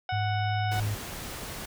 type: harmonic tone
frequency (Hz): 740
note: F#5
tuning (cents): 0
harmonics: 1 / 2 / 3 / 4 / 5 / 7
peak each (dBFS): -30 / -36 / -40 / -42 / -44 / -47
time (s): 0.09-0.8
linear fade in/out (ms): 2
type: tone with pitch glide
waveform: sine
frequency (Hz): 103.6 to 104.38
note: G#2 to G#2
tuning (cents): -4 to +9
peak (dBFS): -27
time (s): 0.12-0.95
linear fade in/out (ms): 10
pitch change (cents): +13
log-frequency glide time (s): 0.34-0.62
type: noise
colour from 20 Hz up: pink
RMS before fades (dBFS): -38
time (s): 0.71-1.66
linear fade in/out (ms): 10
effects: none